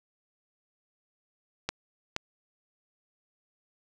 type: clicks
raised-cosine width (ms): 0.2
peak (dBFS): -12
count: 2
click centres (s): 1.69 / 2.164
effects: none